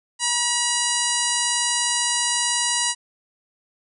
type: harmonic tone with a mistuned harmonic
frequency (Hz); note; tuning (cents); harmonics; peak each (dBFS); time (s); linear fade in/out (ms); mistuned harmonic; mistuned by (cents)
961; B5; -48; 1 / 2 / 3 / 4 / 5 / 6 / 7 / 8 / 9 / 10; -29 / -29 / -29 / -29 / -29 / -29 / -29 / -29 / -29 / -29; 0.19-2.95; 50; 4; +45
effects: none